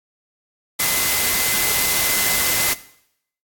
sine tone in noise, 2046 Hz, C7, 39 cents flat, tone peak -25 dBFS, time 0.79-2.74 s, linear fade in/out 10 ms, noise white, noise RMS -19 dBFS, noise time 0.79-2.74 s, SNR -9 dB, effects noise-tail reverb RT60 0.7 s tail -17 dB re dry + AAC 64 kbps

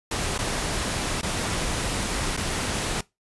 pink noise with dropouts, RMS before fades -27 dBFS, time 0.11-3.01 s, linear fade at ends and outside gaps 5 ms, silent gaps 0.38-0.388 / 1.214-1.229 / 2.367-2.373 s, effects noise-tail reverb RT60 0.2 s tail -21 dB re dry + resampled to 24000 Hz

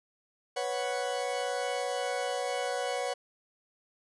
40% pulse chord, B suspended second, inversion none, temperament equal, 493.9 / 554.4 / 740 Hz, B4 / C#5 / F#5, 0 / 0 / 0 cents, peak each -34 dBFS, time 0.56-3.14 s, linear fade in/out 10 ms, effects resampled to 24000 Hz + 11-bit

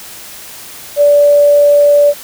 sine tone, 580 Hz, D5, 22 cents flat, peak -4 dBFS, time 0.96-2.14 s, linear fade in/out 50 ms, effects white hiss -31 dBFS RMS until 2.23 s

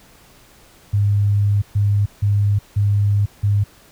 sine tone bursts at uneven times, 101.9 Hz, G#2, 32 cents flat, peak -13 dBFS, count 5, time 0.93-1.62 / 1.75-2.06 / 2.22-2.59 / 2.76-3.26 / 3.43-3.64 s, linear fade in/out 10 ms, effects pink hiss -49 dBFS RMS until 3.91 s

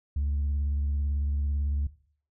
sine tone with vibrato, 71.6 Hz, D2, 43 cents flat, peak -23 dBFS, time 0.16-1.87 s, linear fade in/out 5 ms, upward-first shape sine, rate 18 Hz, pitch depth 49 cents each way, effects noise-tail reverb RT60 0.5 s tail -18 dB re dry + tanh soft clip ceiling -23 dBFS

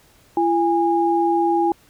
sine tone pair together, 339.4 / 820 Hz, F4 / G#5, -49 / -22 cents, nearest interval octave + minor third, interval 1527 cents, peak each -18 dBFS, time 0.37-1.72 s, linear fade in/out 2 ms, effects pink hiss -54 dBFS RMS until 1.89 s

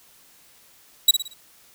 sawtooth tone with echo, 3876 Hz, B7, 33 cents flat, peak -7 dBFS, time 1.08-1.11 s, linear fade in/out 5 ms, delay 57 ms, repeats 4, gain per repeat -8 dB, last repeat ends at 1.338 s, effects white hiss -54 dBFS RMS until 1.74 s

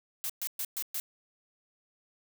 blue noise bursts, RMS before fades -34 dBFS, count 5, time 0.24-1 s, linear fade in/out 0 ms, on 56 ms, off 120 ms, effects none

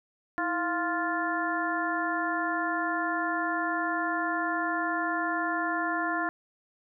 harmonic tone with a mistuned harmonic, 349.2 Hz, F4, in tune, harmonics 1 / 2 / 3 / 4 / 5, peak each -33 / -33 / -33 / -33 / -33 dBFS, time 0.38-6.29 s, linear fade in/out 0 ms, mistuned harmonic 1, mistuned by -130 cents, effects none

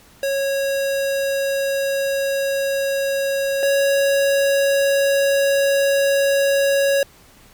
square tone pair in turn, 550 / 554.8 Hz, C#5 / C#5, -14 / +1 cents, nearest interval unison, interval 15 cents, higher second, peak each -19 / -15 dBFS, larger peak second, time 0.23-3.63 / 3.63-7.03 s, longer neither, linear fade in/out 2 ms, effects pink hiss -49 dBFS RMS until 7.53 s + MP3 96 kbps

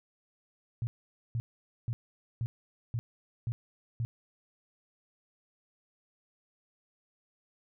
sine tone bursts, 116.54 Hz, A#2, in tune, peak -29 dBFS, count 7, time 0.82-4.05 s, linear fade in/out 0 ms, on 50 ms, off 480 ms, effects none

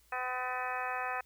harmonic tone with a mistuned harmonic, 253.1 Hz, B3, 43 cents sharp, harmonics 2 / 3 / 4 / 5 / 6 / 7 / 8 / 9 / 10, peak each -45 / -38 / -41 / -40 / -43 / -41 / -48 / -52 / -43 dBFS, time 0.12-1.21 s, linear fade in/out 5 ms, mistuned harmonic 8, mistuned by -50 cents, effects added 57 Hz sine -67 dBFS peak until 1.25 s + white hiss -67 dBFS RMS until 1.25 s

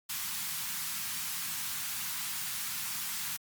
white band-stop noise, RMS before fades -36 dBFS, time 0.09-3.37 s, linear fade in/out 10 ms, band 220 to 940 Hz, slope 24 dB/octave, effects high-pass 100 Hz 12 dB/octave + Opus 48 kbps

